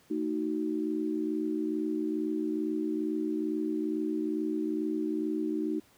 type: chord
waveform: sine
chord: D# diminished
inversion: second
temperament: just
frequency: 224 / 311.1 / 373.4 Hz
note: A3 / D#4 / F#4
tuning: +31 / 0 / +16 cents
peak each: -36 / -30 / -35 dBFS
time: 0.1-5.8 s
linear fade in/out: 10 ms
effects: pink hiss -62 dBFS RMS until 5.97 s + high-pass 80 Hz 12 dB/octave